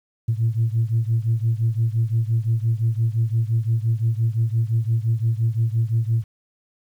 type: beating tone pair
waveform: sine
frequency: 111.8 / 117.6 Hz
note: A2 / A#2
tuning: +28 / +16 cents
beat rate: 5.8 Hz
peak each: -19 / -21 dBFS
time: 0.28-6.24 s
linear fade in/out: 10 ms
effects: tanh soft clip ceiling -12 dBFS + 9-bit